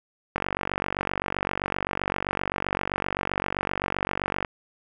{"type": "click train", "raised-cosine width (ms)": 0.5, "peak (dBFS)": -10, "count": 196, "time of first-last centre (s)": [0.36, 4.448], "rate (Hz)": 47.7, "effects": []}